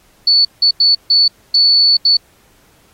sine tone bursts at uneven times, 4457 Hz, C#8, 9 cents sharp, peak -7 dBFS, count 6, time 0.27-0.45 / 0.62-0.71 / 0.8-0.95 / 1.1-1.28 / 1.54-1.97 / 2.05-2.17 s, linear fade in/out 5 ms, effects pink hiss -52 dBFS RMS until 2.93 s + AAC 48 kbps

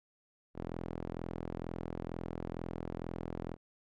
sawtooth tone with band-pass filter, 42.16 Hz, E1, 40 cents sharp, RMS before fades -41 dBFS, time 0.54-3.57 s, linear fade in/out 50 ms, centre 360 Hz, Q 0.68, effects none

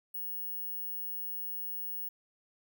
sine tone, 15660 Hz, B9, 16 cents flat, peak -35 dBFS, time 0.14-2.09 s, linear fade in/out 10 ms, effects none

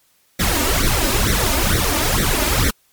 pink noise with flanger, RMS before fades -17 dBFS, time 0.39-2.71 s, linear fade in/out 10 ms, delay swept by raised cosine 0.5 to 3.4 ms, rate 2.2 Hz, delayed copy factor +1, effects white hiss -59 dBFS RMS until 2.92 s + MP3 96 kbps

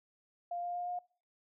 sine tone with pitch steps, 698.5 / 703.4 / 708.3 / 713.2 Hz, F5 / F5 / F5 / F5, 0 / +12 / +24 / +36 cents, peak -35 dBFS, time 0.51-0.99 s, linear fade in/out 5 ms, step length 120 ms, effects noise-tail reverb RT60 0.5 s tail -25 dB re dry

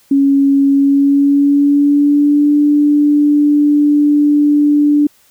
sine tone with pitch glide, 277.2 to 293.3 Hz, C#4 to D4, 0 to -2 cents, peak -7 dBFS, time 0.11-5.07 s, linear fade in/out 5 ms, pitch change +98 cents, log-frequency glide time 0.71-2.55 s, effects white hiss -51 dBFS RMS until 5.3 s

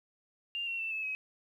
sine tone with pitch steps, 2794 / 2730 / 2668 / 2607 / 2547 Hz, F7 / F7 / E7 / E7 / D#7, 0 / -40 / +20 / -20 / +40 cents, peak -33 dBFS, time 0.55-1.15 s, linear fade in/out 0 ms, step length 120 ms, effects 11-bit

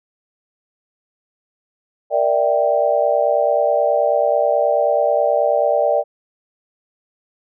sine chord, E half-diminished seventh, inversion second, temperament equal with one note detuned, 466.2 / 590 / 659.3 / 784 Hz, Bb4 / D5 / E5 / G5, 0 / +8 / 0 / 0 cents, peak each -22 / -16 / -20 / -21 dBFS, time 2.1-6.04 s, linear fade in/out 50 ms, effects none

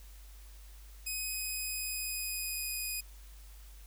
5% pulse tone with pitch glide, 2520 to 2488 Hz, D#7 to D#7, +21 to -1 cents, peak -26 dBFS, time 1.06-3.01 s, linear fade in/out 10 ms, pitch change -22 cents, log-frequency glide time 1.23-2.89 s, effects added 50 Hz sine -49 dBFS peak until 3.86 s + white hiss -60 dBFS RMS until 3.86 s

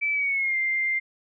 sine tone with pitch glide, 2313 to 2097 Hz, D7 to C7, -27 to +3 cents, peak -22 dBFS, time 0.01-1 s, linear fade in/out 20 ms, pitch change -170 cents, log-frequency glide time 0.12-0.57 s, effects none

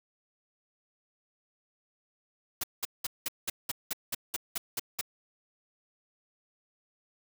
white noise bursts, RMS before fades -32 dBFS, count 12, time 2.61-5.012 s, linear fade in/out 5 ms, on 26 ms, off 190 ms, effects none

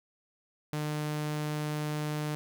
sawtooth tone, 150.8 Hz, D3, 46 cents sharp, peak -27 dBFS, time 0.73-2.35 s, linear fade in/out 0 ms, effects none

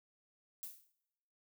violet noise with exponential decay, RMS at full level -42 dBFS, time 0.63-0.92 s, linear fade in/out 0 ms, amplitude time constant 62 ms, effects noise-tail reverb RT60 1.0 s tail -23 dB re dry

